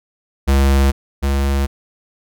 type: tone pair in turn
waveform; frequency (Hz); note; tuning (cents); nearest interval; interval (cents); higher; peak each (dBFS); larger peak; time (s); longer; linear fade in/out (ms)
square; 68.4 / 69.04; C#2 / C#2; -23 / -6; unison; 17; second; -11 / -15; first; 0.47-0.92 / 1.22-1.67; neither; 20
effects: none